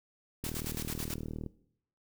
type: click train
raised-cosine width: 3 ms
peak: -26 dBFS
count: 41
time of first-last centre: 0.44-1.463 s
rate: 39.1 Hz
type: noise with tremolo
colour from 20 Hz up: white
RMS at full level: -39 dBFS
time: 0.44-1.14 s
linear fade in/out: 2 ms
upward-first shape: square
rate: 9.1 Hz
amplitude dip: 70%
effects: noise-tail reverb RT60 0.7 s tail -18 dB re dry